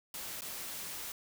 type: noise with dropouts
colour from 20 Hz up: white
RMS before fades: -42 dBFS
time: 0.14-1.12 s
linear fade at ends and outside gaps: 2 ms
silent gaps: 0.409-0.419 s
effects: none